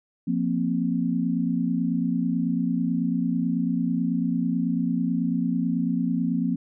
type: chord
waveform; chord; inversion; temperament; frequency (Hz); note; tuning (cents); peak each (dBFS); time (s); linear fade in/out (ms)
sine; F suspended fourth; none; just; 174.61 / 232.8 / 261.9; F3 / Bb3 / C4; 0 / -2 / +2; -26; 0.27-6.56; 10
effects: none